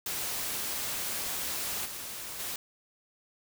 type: noise with level steps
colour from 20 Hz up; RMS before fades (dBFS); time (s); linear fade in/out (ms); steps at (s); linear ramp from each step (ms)
white; -34 / -40 / -36; 0.06-2.56; 2; 1.85 / 2.39; 10
effects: none